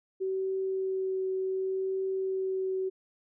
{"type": "tone with vibrato", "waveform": "sine", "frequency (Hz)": 379.9, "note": "F#4", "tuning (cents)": 46, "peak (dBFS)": -28, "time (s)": [0.2, 2.9], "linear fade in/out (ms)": 20, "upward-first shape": "triangle", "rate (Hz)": 0.68, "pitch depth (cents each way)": 11, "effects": []}